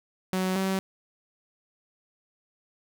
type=tone pair in turn; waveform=sawtooth; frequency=186.5 / 191.08 Hz; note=F#3 / G3; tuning=+14 / -44 cents; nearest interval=unison; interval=42 cents; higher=second; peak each=-21 dBFS; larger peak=neither; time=0.33-0.56 / 0.56-0.79 s; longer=neither; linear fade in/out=0 ms; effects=none